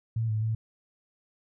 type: tone with pitch steps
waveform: sine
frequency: 113.3 / 108.4 / 111.2 Hz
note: A#2 / A2 / A2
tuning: -49 / -25 / +19 cents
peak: -25 dBFS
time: 0.16-0.55 s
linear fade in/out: 5 ms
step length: 130 ms
effects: none